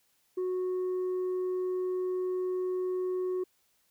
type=tone; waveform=sine; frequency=367.5 Hz; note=F#4; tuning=12 cents flat; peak=-26 dBFS; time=0.37-3.44 s; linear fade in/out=10 ms; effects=tanh soft clip ceiling -28 dBFS + white hiss -71 dBFS RMS until 3.9 s